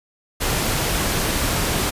pink noise with amplitude modulation, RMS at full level -20 dBFS, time 0.4-1.91 s, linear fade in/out 20 ms, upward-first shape sine, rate 266 Hz, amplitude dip 25%, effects resampled to 32000 Hz

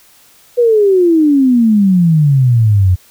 sine exponential sweep, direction down, 493.9 to 88.2 Hz, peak -6 dBFS, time 0.57-2.96 s, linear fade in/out 20 ms, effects white hiss -46 dBFS RMS until 3.1 s

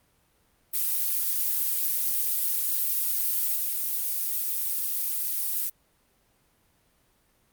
violet noise with level steps, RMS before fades -26 / -28 dBFS, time 0.73-5.7 s, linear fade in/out 20 ms, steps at 3.56 s, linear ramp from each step 2 ms, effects pink hiss -66 dBFS RMS until 7.52 s + Opus 32 kbps

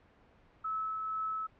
sine tone with tremolo, 1300 Hz, E6, 24 cents flat, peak -31 dBFS, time 0.64-1.47 s, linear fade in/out 10 ms, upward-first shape triangle, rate 2.1 Hz, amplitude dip 30%, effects pink hiss -63 dBFS RMS until 1.59 s + low-pass 2000 Hz 12 dB/octave

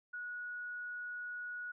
sine tone, 1460 Hz, F#6, 24 cents flat, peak -40 dBFS, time 0.13-1.72 s, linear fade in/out 10 ms, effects none

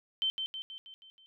sine tone with echo, 3097 Hz, G7, 22 cents flat, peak -27 dBFS, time 0.22-0.3 s, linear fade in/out 0 ms, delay 160 ms, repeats 6, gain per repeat -5 dB, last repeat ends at 1.26 s, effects none

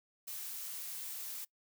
blue noise, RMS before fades -43 dBFS, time 0.27-1.45 s, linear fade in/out 10 ms, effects noise-tail reverb RT60 0.1 s tail -22 dB re dry

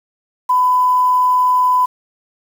sine tone with quantisation, 1002 Hz, B5, 25 cents sharp, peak -10 dBFS, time 0.49-1.86 s, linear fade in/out 10 ms, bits 6, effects none

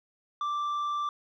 triangle tone with tanh clipping, 1174.7 Hz, D6, in tune, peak -29 dBFS, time 0.41-1.09 s, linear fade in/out 2 ms, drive 9 dB, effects none

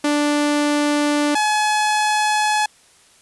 sawtooth tone pair in turn, 293.7 / 849.1 Hz, D4 / G#5, 0 / +38 cents, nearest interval octave + tritone, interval 1838 cents, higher second, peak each -12 dBFS, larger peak neither, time 0.04-1.35 / 1.35-2.66 s, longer neither, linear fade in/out 5 ms, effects white hiss -52 dBFS RMS until 3.21 s + resampled to 24000 Hz

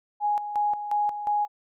sine tone with tremolo, 830.6 Hz, G#5, in tune, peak -21 dBFS, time 0.2-1.48 s, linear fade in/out 50 ms, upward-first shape square, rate 2.8 Hz, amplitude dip 65%, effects none

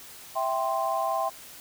sine chord, C major, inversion first, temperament equal, 659.3 / 784 / 1046.5 Hz, E5 / G5 / C6, 0 / 0 / 0 cents, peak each -29 dBFS, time 0.35-1.3 s, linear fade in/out 20 ms, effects white hiss -46 dBFS RMS until 1.6 s

